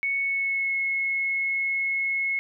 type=tone with pitch glide; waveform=sine; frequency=2215 to 2179 Hz; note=C#7 to C#7; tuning=-2 to -30 cents; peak=-23 dBFS; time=0.03-2.39 s; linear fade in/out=0 ms; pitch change=-28 cents; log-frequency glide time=0.19-0.76 s; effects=none